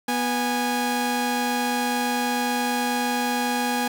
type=tone pair together; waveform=sawtooth; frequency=245.3 / 825 Hz; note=B3 / G#5; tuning=-12 / -12 cents; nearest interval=octave + major sixth; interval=2100 cents; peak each=-21 dBFS; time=0.08-3.88 s; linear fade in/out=5 ms; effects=none